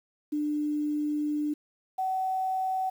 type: tone pair in turn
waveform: sine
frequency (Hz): 297.9 / 755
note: D4 / F#5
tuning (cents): +25 / +35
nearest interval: octave + major third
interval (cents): 1610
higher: second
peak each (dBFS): -26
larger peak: neither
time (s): 0.32-1.54 / 1.98-2.9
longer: first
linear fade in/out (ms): 10
effects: 9-bit